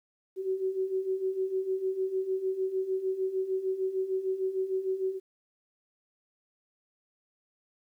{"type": "beating tone pair", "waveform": "sine", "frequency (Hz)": [374.3, 380.9], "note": ["F#4", "G4"], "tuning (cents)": [20, -50], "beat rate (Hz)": 6.6, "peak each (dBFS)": [-34, -29], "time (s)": [0.36, 5.2], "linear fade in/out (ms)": 50, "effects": ["11-bit"]}